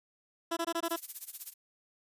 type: tone bursts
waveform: 15% pulse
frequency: 334.9 Hz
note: E4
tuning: 27 cents sharp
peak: -24 dBFS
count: 6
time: 0.51-0.964 s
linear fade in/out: 10 ms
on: 59 ms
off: 20 ms
type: noise with tremolo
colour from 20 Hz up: violet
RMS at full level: -37 dBFS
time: 0.84-1.54 s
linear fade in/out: 20 ms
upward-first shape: sine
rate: 16 Hz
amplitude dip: 90%
effects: resampled to 32000 Hz